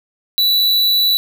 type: tone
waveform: square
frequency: 3951 Hz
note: B7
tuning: in tune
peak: -12 dBFS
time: 0.38-1.17 s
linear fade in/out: 0 ms
effects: none